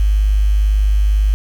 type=tone with quantisation; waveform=sine; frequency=51 Hz; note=G#1; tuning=31 cents flat; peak=-10 dBFS; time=0-1.34 s; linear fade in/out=0 ms; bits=6; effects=none